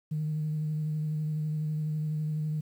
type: tone with vibrato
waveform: sine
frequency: 153.6 Hz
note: D#3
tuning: 22 cents flat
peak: -27 dBFS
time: 0.11-2.61 s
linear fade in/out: 10 ms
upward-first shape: sine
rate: 12 Hz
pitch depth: 21 cents each way
effects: tanh soft clip ceiling -24 dBFS + 10-bit